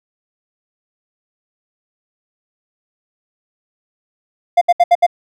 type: tone bursts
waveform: triangle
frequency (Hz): 698.5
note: F5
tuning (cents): 0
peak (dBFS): -4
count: 5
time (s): 4.57-5.066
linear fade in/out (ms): 10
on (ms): 44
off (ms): 69
effects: none